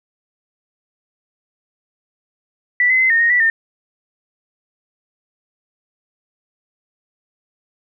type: tone with pitch steps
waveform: sine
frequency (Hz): 1968 / 2042 / 2055 / 1836 / 1864 / 1960 / 1813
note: B6 / C7 / C7 / A#6 / A#6 / B6 / A#6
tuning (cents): -7 / -43 / -32 / -27 / -1 / -14 / -49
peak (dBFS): -11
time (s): 2.8-3.5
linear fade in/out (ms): 2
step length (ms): 100
effects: none